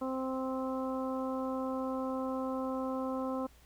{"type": "harmonic tone", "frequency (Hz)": 261.6, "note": "C4", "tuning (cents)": 0, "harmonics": [1, 2, 3, 4, 5], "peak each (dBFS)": [-35, -37, -44, -42, -46], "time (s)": [0.01, 3.47], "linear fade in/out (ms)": 10, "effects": ["added 60 Hz sine -61 dBFS peak until 3.65 s", "pink hiss -63 dBFS RMS until 3.65 s"]}